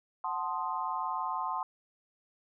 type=chord; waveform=sine; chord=F# diminished seventh; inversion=none; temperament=equal; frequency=740 / 880 / 1046.5 / 1244.5 Hz; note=F#5 / A5 / C6 / Eb6; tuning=0 / 0 / 0 / 0 cents; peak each=-39 / -36 / -34 / -40 dBFS; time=0.24-1.63 s; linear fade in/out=2 ms; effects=none